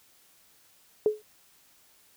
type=tone with exponential decay; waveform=sine; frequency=425.8 Hz; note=G#4; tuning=43 cents sharp; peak=-16 dBFS; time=1.06-1.22 s; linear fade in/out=1 ms; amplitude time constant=34 ms; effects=white hiss -61 dBFS RMS until 2.16 s